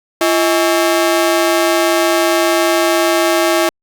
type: ring-modulated tone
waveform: sawtooth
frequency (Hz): 488.3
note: B4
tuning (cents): -20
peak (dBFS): -4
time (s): 0.21-3.69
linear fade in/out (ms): 2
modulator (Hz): 147
effects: Opus 48 kbps